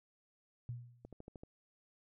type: tone with exponential decay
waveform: sine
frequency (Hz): 120.6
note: B2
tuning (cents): -41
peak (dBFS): -37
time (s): 0.69-1.12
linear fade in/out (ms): 0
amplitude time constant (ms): 93
type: click train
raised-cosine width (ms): 2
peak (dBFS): -36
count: 6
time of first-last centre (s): 1.05-1.435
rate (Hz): 13
effects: none